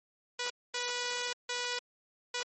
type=tone bursts at uneven times; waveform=5% pulse; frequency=489.2 Hz; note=B4; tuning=16 cents flat; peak=-21 dBFS; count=4; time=0.39-0.5 / 0.74-1.33 / 1.49-1.79 / 2.34-2.43 s; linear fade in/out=5 ms; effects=MP3 32 kbps